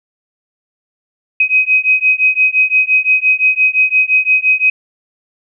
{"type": "beating tone pair", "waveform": "sine", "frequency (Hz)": [2521, 2526.8], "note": ["D#7", "D#7"], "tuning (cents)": [22, 26], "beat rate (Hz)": 5.8, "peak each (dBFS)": -12, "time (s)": [1.4, 4.7], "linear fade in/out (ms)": 5, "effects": []}